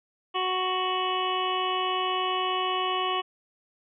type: harmonic tone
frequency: 370.3 Hz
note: F#4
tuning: 1 cent sharp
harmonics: 1 / 2 / 3 / 5 / 6 / 7 / 8 / 9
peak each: -32 / -32 / -28 / -41 / -41 / -39 / -32 / -42 dBFS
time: 0.34-3.22 s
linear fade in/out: 20 ms
effects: none